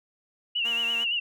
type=tone with vibrato; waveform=sine; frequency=2832 Hz; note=F7; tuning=23 cents sharp; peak=-24 dBFS; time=0.55-1.2 s; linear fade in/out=10 ms; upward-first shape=triangle; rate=8.9 Hz; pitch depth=100 cents each way
type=tone; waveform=5% pulse; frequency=232.5 Hz; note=A#3; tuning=4 cents flat; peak=-27 dBFS; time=0.64-1.05 s; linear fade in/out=20 ms
effects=none